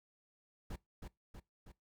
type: noise with echo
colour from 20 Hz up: brown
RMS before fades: -43 dBFS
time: 0.7-0.76 s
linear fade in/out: 5 ms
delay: 320 ms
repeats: 3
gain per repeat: -4 dB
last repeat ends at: 1.72 s
effects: noise-tail reverb RT60 0.2 s tail -22 dB re dry